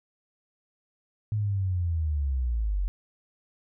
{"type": "linear sweep", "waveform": "sine", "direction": "down", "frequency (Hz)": [108.2, 43.95], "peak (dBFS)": -24, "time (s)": [1.32, 2.88], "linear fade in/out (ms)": 0, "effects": []}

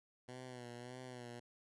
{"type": "tone with vibrato", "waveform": "10% pulse", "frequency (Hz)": 123.9, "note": "B2", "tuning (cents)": 6, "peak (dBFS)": -40, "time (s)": [0.28, 1.4], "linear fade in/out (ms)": 10, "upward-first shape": "sine", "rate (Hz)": 1.7, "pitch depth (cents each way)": 57, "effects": ["resampled to 24000 Hz"]}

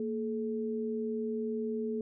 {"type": "tone pair together", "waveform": "sine", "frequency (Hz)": [230, 429.2], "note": ["A#3", "A4"], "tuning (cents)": [-23, -43], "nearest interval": "major seventh", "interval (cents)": 1080, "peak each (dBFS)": [-34, -34], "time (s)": [0, 2.01], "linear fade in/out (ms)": 2, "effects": []}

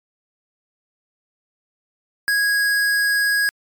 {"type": "tone with hard clipping", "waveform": "sine", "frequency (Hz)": 1653, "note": "G#6", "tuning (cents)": -9, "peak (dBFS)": -17, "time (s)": [2.28, 3.49], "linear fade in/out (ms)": 0, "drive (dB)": 18, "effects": ["MP3 96 kbps"]}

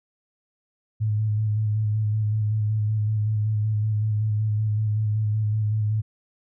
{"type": "tone with vibrato", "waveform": "sine", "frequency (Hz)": 107.1, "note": "A2", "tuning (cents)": -46, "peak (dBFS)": -20, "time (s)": [1, 6.02], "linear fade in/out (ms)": 20, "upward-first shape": "square", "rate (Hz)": 5.3, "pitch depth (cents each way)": 24, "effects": []}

